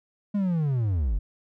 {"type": "linear sweep", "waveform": "triangle", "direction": "down", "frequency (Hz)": [209.3, 41.2], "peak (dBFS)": -20, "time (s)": [0.34, 1.19], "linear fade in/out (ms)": 10, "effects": []}